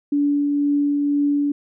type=tone with tremolo; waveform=sine; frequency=287.9 Hz; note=D4; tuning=34 cents flat; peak=-15 dBFS; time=0.12-1.52 s; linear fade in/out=5 ms; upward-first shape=triangle; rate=2 Hz; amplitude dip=25%; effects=none

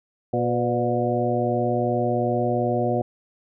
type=harmonic tone with a mistuned harmonic; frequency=120.1 Hz; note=B2; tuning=48 cents flat; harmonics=1 / 2 / 3 / 4 / 5 / 6; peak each=-27 / -27 / -27 / -27 / -27 / -27 dBFS; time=0.33-3.02 s; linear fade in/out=5 ms; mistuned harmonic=4; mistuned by=+62 cents; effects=none

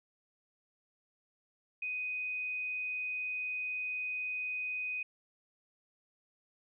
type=tone; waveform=sine; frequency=2498 Hz; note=D#7; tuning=6 cents sharp; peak=-34 dBFS; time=1.82-5.03 s; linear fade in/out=5 ms; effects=none

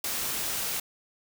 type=noise with ADSR envelope; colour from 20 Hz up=white; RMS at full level=-27 dBFS; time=0.04-0.8 s; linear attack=4 ms; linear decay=6 ms; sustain=-4 dB; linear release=5 ms; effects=none

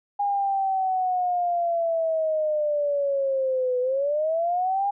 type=linear two-way sweep; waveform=sine; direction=down then up; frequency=815 to 496 to 815 Hz; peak=-21 dBFS; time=0.19-4.91 s; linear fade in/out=10 ms; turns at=3.8 s; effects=none

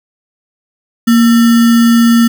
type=tone with sample-and-hold; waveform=sine; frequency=233.1 Hz; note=A#3; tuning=in tune; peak=-4 dBFS; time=1.07-2.28 s; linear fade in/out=10 ms; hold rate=1575 Hz; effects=none

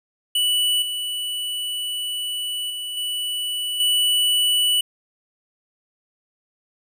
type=tone with level steps; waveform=square; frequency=2960 Hz; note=F#7; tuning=in tune; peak=-18 / -25 / -28 / -24 / -17 dBFS; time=0.35-4.81 s; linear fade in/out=5 ms; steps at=0.82 / 2.7 / 2.97 / 3.8 s; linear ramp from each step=2 ms; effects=9-bit

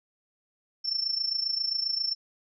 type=tone with amplitude modulation; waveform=sine; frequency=5380 Hz; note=E8; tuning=34 cents sharp; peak=-23 dBFS; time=0.84-2.15 s; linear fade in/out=20 ms; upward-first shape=sine; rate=27.5 Hz; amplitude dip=75%; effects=none

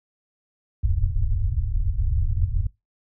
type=low-pass noise; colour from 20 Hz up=pink; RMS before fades=-22 dBFS; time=0.83-2.67 s; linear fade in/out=5 ms; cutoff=110 Hz; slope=48 dB/octave; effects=noise-tail reverb RT60 0.2 s tail -22 dB re dry

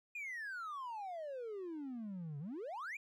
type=exponential two-way sweep; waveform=triangle; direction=down then up; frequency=2488 to 137.9 to 2488 Hz; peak=-39 dBFS; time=0.15-2.97 s; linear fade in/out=5 ms; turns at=2.39 s; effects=tanh soft clip ceiling -36 dBFS

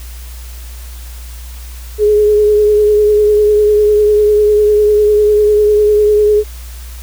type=tone with vibrato; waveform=sine; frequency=420.2 Hz; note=G#4; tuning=20 cents sharp; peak=-6 dBFS; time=1.98-6.44 s; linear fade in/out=50 ms; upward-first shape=triangle; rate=10 Hz; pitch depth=26 cents each way; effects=added 60 Hz sine -26 dBFS peak until 7.02 s + white hiss -37 dBFS RMS until 7.02 s

